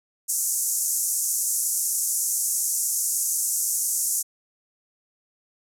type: band-pass noise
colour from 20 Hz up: pink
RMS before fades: -25 dBFS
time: 0.28-4.23 s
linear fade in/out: 20 ms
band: 6200 to 13000 Hz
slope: 48 dB/octave
effects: none